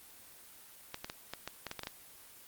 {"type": "clicks", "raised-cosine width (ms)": 0.2, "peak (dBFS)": -21, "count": 10, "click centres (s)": [0.944, 1.045, 1.099, 1.336, 1.476, 1.667, 1.714, 1.793, 1.834, 1.871], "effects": ["white hiss -55 dBFS RMS until 2.47 s", "Opus 24 kbps"]}